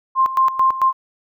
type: tone with tremolo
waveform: sine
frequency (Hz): 1054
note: C6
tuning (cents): +12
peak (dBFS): -11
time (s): 0.15-0.93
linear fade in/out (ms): 50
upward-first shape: square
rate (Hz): 4.5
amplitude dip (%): 75
effects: none